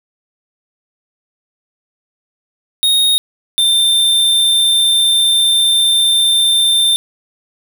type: tone pair in turn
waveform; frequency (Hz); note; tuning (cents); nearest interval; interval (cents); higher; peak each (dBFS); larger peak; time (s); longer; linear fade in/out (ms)
square; 3729 / 3585; A#7 / A7; 0 / +32; minor second; 68; first; -10; neither; 2.83-3.18 / 3.58-6.96; second; 0
effects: none